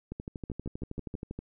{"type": "two click trains", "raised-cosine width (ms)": 3, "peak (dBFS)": [-24, -24], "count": [17, 5], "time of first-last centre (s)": [[0.12, 1.39], [0.5, 1.141]], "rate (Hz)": [12.6, 6.24], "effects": []}